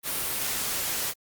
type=noise; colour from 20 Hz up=white; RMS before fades=-29 dBFS; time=0.03-1.14 s; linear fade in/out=50 ms; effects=Opus 32 kbps